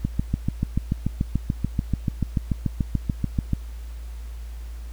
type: click train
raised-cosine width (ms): 5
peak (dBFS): -9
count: 25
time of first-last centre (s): 0.05-3.533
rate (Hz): 6.89
effects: added 57 Hz sine -32 dBFS peak until 4.92 s + pink hiss -52 dBFS RMS until 4.92 s